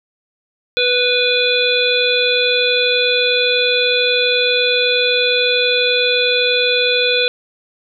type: harmonic tone with a mistuned harmonic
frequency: 493.9 Hz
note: B4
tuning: in tune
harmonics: 1 / 3 / 5 / 7 / 8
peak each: -17 / -23 / -18 / -18 / -21 dBFS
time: 0.77-7.28 s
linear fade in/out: 0 ms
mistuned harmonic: 8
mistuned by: +36 cents
effects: none